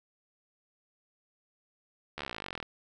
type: slowing click train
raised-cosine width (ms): 0.3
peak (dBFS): -21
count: 25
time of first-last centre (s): 2.18-2.628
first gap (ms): 13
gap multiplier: 1.03
effects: none